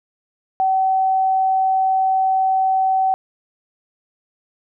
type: tone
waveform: sine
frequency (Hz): 762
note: G5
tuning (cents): -49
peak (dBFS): -14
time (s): 0.6-3.14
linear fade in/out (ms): 0
effects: none